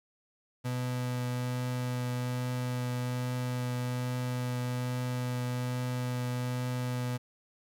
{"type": "tone with vibrato", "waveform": "35% pulse", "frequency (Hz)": 124.6, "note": "B2", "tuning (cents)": 16, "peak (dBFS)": -29, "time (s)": [0.64, 7.18], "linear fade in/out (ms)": 20, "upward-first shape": "triangle", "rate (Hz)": 1.2, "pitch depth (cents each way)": 11, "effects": ["11-bit"]}